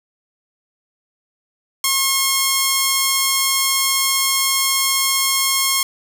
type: tone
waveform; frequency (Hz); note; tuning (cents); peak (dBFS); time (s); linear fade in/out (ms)
5% pulse; 1079; C#6; -47; -3; 1.84-5.83; 2
effects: none